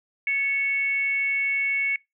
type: tone with frequency modulation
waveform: sine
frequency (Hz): 2212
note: C#7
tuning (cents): -4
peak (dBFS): -21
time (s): 0.27-1.96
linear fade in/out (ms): 2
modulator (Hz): 501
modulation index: 0.31
effects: noise-tail reverb RT60 0.2 s tail -24 dB re dry